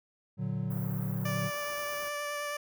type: chord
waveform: triangle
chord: Bb augmented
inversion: none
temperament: equal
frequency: 116.54 / 146.83 / 185 Hz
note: Bb2 / D3 / F#3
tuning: 0 / 0 / 0 cents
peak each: -33 dBFS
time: 0.37-1.51 s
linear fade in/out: 50 ms
type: band-stop noise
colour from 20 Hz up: white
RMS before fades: -45 dBFS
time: 0.7-2.09 s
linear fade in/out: 10 ms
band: 1400 to 14000 Hz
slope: 24 dB/octave
type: tone with vibrato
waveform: 15% pulse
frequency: 585 Hz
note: D5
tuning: 7 cents flat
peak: -27 dBFS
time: 1.25-2.57 s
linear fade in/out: 5 ms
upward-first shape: triangle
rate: 9.5 Hz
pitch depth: 15 cents each way
effects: none